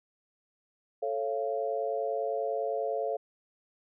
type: chord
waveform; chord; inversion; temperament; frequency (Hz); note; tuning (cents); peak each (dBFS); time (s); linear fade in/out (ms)
sine; A augmented; none; just; 440 / 550 / 687.5; A4 / C#5 / E#5; 0 / -14 / -27; -33; 1.02-3.17; 10
effects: none